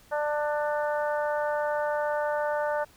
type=harmonic tone; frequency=297.1 Hz; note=D4; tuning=20 cents sharp; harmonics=2 / 3 / 4 / 5 / 6; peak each=-27 / -31 / -38 / -35 / -42 dBFS; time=0.11-2.85 s; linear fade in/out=20 ms; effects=pink hiss -57 dBFS RMS until 2.96 s